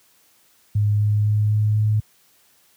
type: tone with pitch steps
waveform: sine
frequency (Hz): 104.1 / 104.82 / 105.55 / 106.29 / 107.03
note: G#2 / G#2 / G#2 / G#2 / A2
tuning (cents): +5 / +16 / +29 / +41 / -47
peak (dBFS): -15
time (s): 0.75-2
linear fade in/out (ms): 5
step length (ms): 250
effects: white hiss -58 dBFS RMS until 2.76 s + high-pass 60 Hz 12 dB/octave